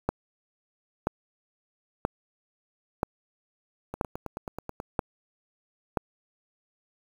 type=two click trains; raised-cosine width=1 ms; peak=-20 / -10 dBFS; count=9 / 7; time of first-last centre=3.94-4.801 / 0.09-5.972 s; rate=9.29 / 1.02 Hz; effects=7-bit